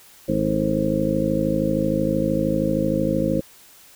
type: harmonic tone with a mistuned harmonic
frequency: 53 Hz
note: G#1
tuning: 36 cents sharp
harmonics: 1 / 2 / 3 / 4 / 5 / 6 / 8 / 9 / 10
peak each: -33 / -34 / -26 / -25 / -27 / -25 / -33 / -34 / -24 dBFS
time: 0.28-3.41 s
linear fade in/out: 10 ms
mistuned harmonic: 8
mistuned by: +72 cents
effects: white hiss -49 dBFS RMS until 3.95 s